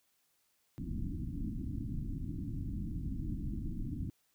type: low-pass noise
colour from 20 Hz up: pink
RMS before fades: -38 dBFS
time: 0.78-4.1 s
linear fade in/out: 0 ms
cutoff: 320 Hz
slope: 96 dB/octave
effects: white hiss -75 dBFS RMS until 4.34 s